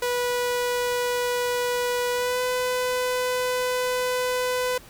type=tone with pitch glide; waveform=sawtooth; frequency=490 to 501.5 Hz; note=B4 to B4; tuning=-14 to +26 cents; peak=-19 dBFS; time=0.02-4.78 s; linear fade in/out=5 ms; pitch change=+40 cents; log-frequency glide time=2.13-2.41 s; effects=pink hiss -48 dBFS RMS until 4.89 s